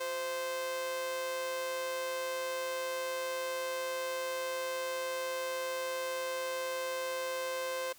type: tone with amplitude modulation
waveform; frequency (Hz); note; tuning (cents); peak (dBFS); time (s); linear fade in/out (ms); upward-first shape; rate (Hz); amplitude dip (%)
sawtooth; 520; C5; -11; -28; 0-7.93; 10; sine; 160; 45
effects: white hiss -58 dBFS RMS until 7.98 s

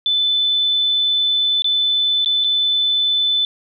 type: tone with dropouts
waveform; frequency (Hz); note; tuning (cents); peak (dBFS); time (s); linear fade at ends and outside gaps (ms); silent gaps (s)
sine; 3511; A7; -4; -14; 0.06-3.45; 1; 1.621-1.644 / 2.247-2.259 / 2.44-2.444
effects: none

